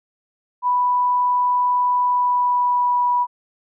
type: tone with pitch glide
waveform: sine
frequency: 987.8 to 978.1 Hz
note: B5 to B5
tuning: 0 to -17 cents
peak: -15 dBFS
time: 0.62-3.27 s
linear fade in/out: 50 ms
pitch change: -17 cents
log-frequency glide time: 2.02-3.08 s
effects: none